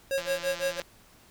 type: tone with tremolo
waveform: square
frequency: 544 Hz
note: C#5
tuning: 33 cents flat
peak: -25 dBFS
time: 0.11-0.8 s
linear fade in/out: 0 ms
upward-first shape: sine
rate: 5.9 Hz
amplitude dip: 100%
type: click train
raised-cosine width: 0.2 ms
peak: -21 dBFS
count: 110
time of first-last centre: 0.18-0.817 s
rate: 171 Hz
effects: pink hiss -57 dBFS RMS until 1.3 s